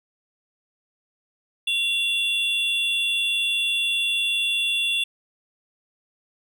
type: tone pair together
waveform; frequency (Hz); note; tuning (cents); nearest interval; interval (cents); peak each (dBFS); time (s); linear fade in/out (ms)
triangle; 2753 / 3448; F7 / A7; -25 / -36; major third; 389; -22; 1.67-5.04; 5
effects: none